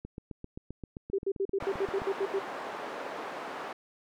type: click train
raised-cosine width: 3 ms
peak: -27 dBFS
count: 16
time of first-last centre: 0.05-2.019 s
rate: 7.62 Hz
type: tone bursts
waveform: sine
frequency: 392 Hz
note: G4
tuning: in tune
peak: -26 dBFS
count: 10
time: 1.13-2.391 s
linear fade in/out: 5 ms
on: 55 ms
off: 79 ms
type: band-pass noise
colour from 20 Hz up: white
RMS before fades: -39 dBFS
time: 1.6-3.73 s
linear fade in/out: 5 ms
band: 360 to 1000 Hz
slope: 12 dB/octave
effects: none